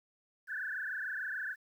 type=tone with frequency modulation; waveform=sine; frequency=1622 Hz; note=G#6; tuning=41 cents flat; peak=-35 dBFS; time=0.47-1.56 s; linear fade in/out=50 ms; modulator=26.8 Hz; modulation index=5.3; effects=11-bit